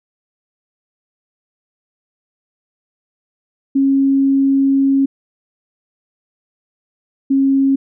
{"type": "tone pair in turn", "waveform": "sine", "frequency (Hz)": [272.8, 271.7], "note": ["C#4", "C#4"], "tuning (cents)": [-28, -35], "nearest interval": "unison", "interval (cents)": 7, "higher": "first", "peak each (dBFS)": -10, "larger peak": "neither", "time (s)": [[3.75, 5.06], [7.3, 7.76]], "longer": "first", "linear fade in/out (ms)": 10, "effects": []}